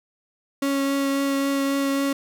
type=tone with vibrato; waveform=35% pulse; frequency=276.3 Hz; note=C#4; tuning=6 cents flat; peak=-19 dBFS; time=0.62-2.13 s; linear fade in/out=5 ms; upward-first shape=triangle; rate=3.7 Hz; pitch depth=11 cents each way; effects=none